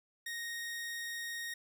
sawtooth tone, 1864.7 Hz, A#6, in tune, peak -35 dBFS, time 0.26-1.54 s, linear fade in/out 5 ms, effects none

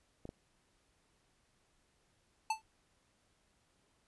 clicks, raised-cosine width 2 ms, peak -32 dBFS, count 2, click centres 0.254 / 0.291 s
square tone with exponential decay, 880 Hz, A5, in tune, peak -29 dBFS, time 2.5-2.62 s, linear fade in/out 5 ms, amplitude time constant 24 ms
effects pink hiss -74 dBFS RMS until 4.07 s + resampled to 24000 Hz

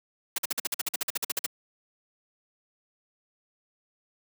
white noise bursts, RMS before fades -28 dBFS, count 16, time 0.36-1.463 s, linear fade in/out 5 ms, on 23 ms, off 49 ms, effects high-pass 200 Hz 12 dB/octave

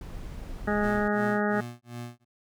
brown noise, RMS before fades -38 dBFS, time 0.01-1.08 s, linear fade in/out 2 ms
harmonic tone, 207.7 Hz, G#3, in tune, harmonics 1 / 2 / 3 / 4 / 6 / 7 / 8 / 9, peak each -27 / -30 / -32 / -33 / -35 / -35 / -36 / -37 dBFS, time 0.67-1.61 s, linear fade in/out 10 ms
25% pulse tone with tremolo, 120 Hz, B2, 49 cents flat, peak -31 dBFS, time 0.8-2.25 s, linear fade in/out 50 ms, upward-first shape sine, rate 2.7 Hz, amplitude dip 100%
effects none

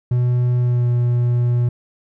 triangle tone with pitch glide, 123.1 to 121.13 Hz, B2 to B2, -5 to -33 cents, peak -12 dBFS, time 0.11-1.69 s, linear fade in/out 5 ms, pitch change -28 cents, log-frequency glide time 0.59-0.88 s, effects none

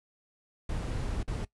brown noise with dropouts, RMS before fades -33 dBFS, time 0.69-1.45 s, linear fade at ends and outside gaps 5 ms, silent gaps 1.231-1.277 s, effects noise-tail reverb RT60 0.1 s tail -19 dB re dry + resampled to 24000 Hz

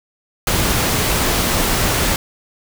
pink noise, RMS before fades -17 dBFS, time 0.47-2.16 s, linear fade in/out 2 ms, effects none

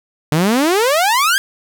sawtooth exponential sweep, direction up, 144.6 to 1653 Hz, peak -8 dBFS, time 0.32-1.38 s, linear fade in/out 0 ms, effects 8-bit

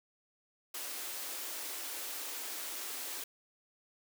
white high-pass noise, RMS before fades -41 dBFS, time 0.74-3.24 s, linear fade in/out 5 ms, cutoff 260 Hz, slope 96 dB/octave, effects none

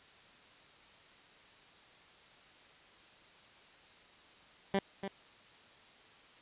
15% pulse tone with echo, 196 Hz, G3, in tune, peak -22 dBFS, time 4.74-4.79 s, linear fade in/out 2 ms, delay 290 ms, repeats 1, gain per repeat -9 dB, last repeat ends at 5.08 s, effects white hiss -59 dBFS RMS until 6.41 s + resampled to 8000 Hz

